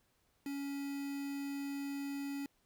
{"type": "tone with quantisation", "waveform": "triangle", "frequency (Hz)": 280, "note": "C#4", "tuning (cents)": 18, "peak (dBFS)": -36, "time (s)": [0.46, 2.46], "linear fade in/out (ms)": 2, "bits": 8, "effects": ["pink hiss -75 dBFS RMS until 2.65 s"]}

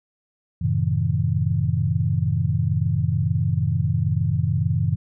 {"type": "chord", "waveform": "sine", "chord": "F# diminished seventh", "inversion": "none", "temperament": "just", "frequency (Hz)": [92.5, 111, 133.2, 159.84], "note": ["F#2", "A2", "C3", "Eb3"], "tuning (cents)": [0, 16, 31, 47], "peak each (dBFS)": -24, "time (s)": [0.61, 4.96], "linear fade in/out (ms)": 10, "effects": []}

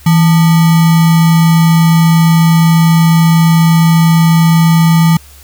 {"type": "tone with sample-and-hold", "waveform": "sine", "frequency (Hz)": 164.2, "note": "E3", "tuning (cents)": -6, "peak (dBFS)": -4, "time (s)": [0.06, 5.17], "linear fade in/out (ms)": 5, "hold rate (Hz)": 1050, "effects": ["added 70 Hz sine -37 dBFS peak until 5.43 s", "white hiss -40 dBFS RMS until 5.43 s"]}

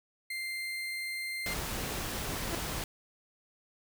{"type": "tone", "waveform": "35% pulse", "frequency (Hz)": 2093, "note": "C7", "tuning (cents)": 0, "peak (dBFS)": -33, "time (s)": [0.3, 1.54], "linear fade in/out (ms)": 5}
{"type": "noise", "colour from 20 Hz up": "pink", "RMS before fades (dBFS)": -36, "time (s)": [1.46, 2.84], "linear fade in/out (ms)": 2}
{"type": "tone with exponential growth", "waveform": "sawtooth", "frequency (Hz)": 336.3, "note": "E4", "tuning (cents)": 35, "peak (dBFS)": -26, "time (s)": [2.43, 2.55], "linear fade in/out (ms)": 2, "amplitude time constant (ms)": 26}
{"effects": []}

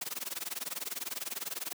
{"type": "noise with tremolo", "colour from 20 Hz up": "white", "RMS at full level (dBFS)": -35, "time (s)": [0.01, 1.73], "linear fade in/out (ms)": 5, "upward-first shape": "sine", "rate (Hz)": 20, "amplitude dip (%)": 95, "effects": ["high-pass 200 Hz 12 dB/octave"]}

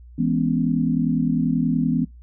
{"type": "chord", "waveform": "sine", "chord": "C# minor seventh", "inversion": "first", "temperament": "equal", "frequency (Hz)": [164.81, 207.7, 246.9, 277.2], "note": ["E3", "G#3", "B3", "C#4"], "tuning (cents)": [0, 0, 0, 0], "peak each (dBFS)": [-23, -26, -21, -26], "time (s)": [0.18, 2.05], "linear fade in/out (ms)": 10, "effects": ["noise-tail reverb RT60 0.2 s tail -22 dB re dry", "added 60 Hz sine -41 dBFS peak until 2.22 s"]}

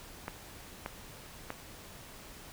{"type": "clicks", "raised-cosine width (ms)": 0.5, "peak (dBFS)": -21, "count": 3, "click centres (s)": [0.281, 0.861, 1.504], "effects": ["pink hiss -50 dBFS RMS until 2.52 s"]}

